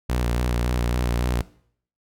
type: tone with vibrato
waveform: sawtooth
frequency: 60.3 Hz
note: B1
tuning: 41 cents flat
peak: -17 dBFS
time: 0.09-1.42 s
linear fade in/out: 10 ms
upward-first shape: square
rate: 3.6 Hz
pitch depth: 31 cents each way
effects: noise-tail reverb RT60 0.6 s tail -19 dB re dry